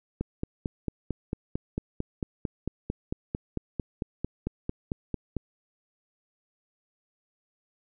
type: click train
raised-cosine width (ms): 3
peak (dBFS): -16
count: 24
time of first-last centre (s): 0.21-5.367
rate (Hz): 4.46
effects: none